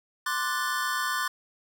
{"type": "chord", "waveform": "square", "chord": "D dominant seventh", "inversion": "third", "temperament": "equal", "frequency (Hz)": [1046.5, 1174.7, 1480, 1760], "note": ["C6", "D6", "F#6", "A6"], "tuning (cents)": [0, 0, 0, 0], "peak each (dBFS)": -33, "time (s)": [0.26, 1.28], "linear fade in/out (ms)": 5, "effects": []}